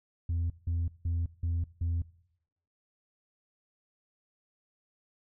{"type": "tone bursts", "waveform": "sine", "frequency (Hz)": 84.6, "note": "E2", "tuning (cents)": 45, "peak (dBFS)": -25, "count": 5, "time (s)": [0.29, 2.02], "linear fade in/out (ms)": 5, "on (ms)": 210, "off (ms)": 170, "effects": ["noise-tail reverb RT60 0.8 s tail -23 dB re dry", "tanh soft clip ceiling -26 dBFS"]}